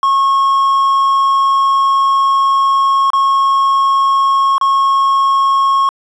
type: tone with dropouts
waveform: triangle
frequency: 1091 Hz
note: C#6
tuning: 28 cents flat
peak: -7 dBFS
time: 0.03-5.89 s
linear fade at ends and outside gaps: 1 ms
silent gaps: 3.103-3.133 / 4.581-4.612 s
effects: resampled to 22050 Hz